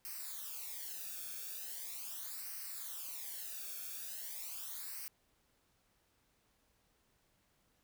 blue noise with flanger, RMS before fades -45 dBFS, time 0.05-5.08 s, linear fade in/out 0 ms, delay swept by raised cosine 0.28 to 1.01 ms, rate 0.4 Hz, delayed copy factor -0.85, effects pink hiss -75 dBFS RMS until 7.83 s

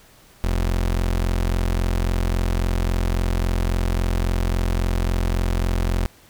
30% pulse tone, 43.65 Hz, F1, in tune, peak -16 dBFS, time 0.44-6.06 s, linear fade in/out 0 ms, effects pink hiss -51 dBFS RMS until 6.29 s

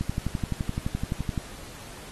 click train, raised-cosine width 5 ms, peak -14 dBFS, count 17, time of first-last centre 0.01-1.378 s, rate 11.7 Hz, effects pink hiss -44 dBFS RMS until 2.11 s + AAC 32 kbps

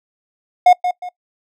triangle tone with echo, 721 Hz, F#5, 45 cents flat, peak -3 dBFS, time 0.66-0.73 s, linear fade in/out 5 ms, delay 180 ms, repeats 2, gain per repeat -10 dB, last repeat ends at 1.09 s, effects noise-tail reverb RT60 0.1 s tail -22 dB re dry

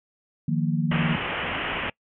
sine chord, Eb suspended second, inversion none, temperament equal, 155.56 / 174.61 / 233.1 Hz, Eb3 / F3 / Bb3, 0 / 0 / 0 cents, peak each -24 / -26 / -27 dBFS, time 0.48-1.16 s, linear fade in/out 5 ms
white low-pass noise, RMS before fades -29 dBFS, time 0.91-1.9 s, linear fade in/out 5 ms, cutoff 3100 Hz, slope 96 dB/octave
effects noise-tail reverb RT60 0.1 s tail -24 dB re dry

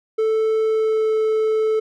triangle tone with pitch glide, 440 to 437 Hz, A4 to A4, 0 to -12 cents, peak -14 dBFS, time 0.18-1.8 s, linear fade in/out 10 ms, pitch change -12 cents, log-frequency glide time 0.63-1.15 s, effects none

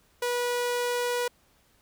sawtooth tone, 486.7 Hz, B4, 25 cents flat, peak -22 dBFS, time 0.22-1.28 s, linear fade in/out 5 ms, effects pink hiss -64 dBFS RMS until 1.81 s

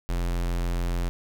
square tone, 43.44 Hz, F1, 8 cents flat, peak -25 dBFS, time 0.09-1.09 s, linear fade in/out 0 ms, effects none

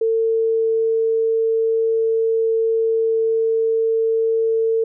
sine tone, 449.8 Hz, A4, 38 cents sharp, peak -15 dBFS, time 0.01-4.84 s, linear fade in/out 5 ms, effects none

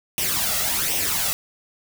white noise with flanger, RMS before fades -23 dBFS, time 0.18-1.33 s, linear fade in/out 0 ms, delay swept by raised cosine 0.34 to 1.54 ms, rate 1.3 Hz, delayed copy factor +0.65, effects none

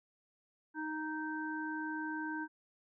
harmonic tone, 311.1 Hz, D#4, in tune, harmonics 1 / 3 / 5, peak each -39 / -43 / -41 dBFS, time 0.74-2.48 s, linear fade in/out 50 ms, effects none

